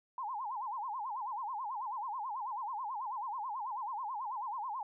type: tone with vibrato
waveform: sine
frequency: 934 Hz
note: A#5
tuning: 3 cents sharp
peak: -36 dBFS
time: 0.18-4.83 s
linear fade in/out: 2 ms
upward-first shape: sine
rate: 9.2 Hz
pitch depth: 240 cents each way
effects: none